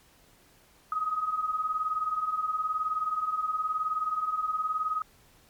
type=beating tone pair; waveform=sine; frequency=1244.5 / 1263.5 Hz; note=D#6 / D#6; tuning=0 / +26 cents; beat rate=19 Hz; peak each=-33 / -28 dBFS; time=0.92-5.02 s; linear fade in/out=2 ms; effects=pink hiss -60 dBFS RMS until 5.49 s + MP3 96 kbps